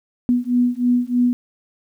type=beating tone pair; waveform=sine; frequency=243.7 / 246.9 Hz; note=B3 / B3; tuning=-23 / 0 cents; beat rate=3.2 Hz; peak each=-18 dBFS; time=0.29-1.33 s; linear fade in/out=0 ms; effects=9-bit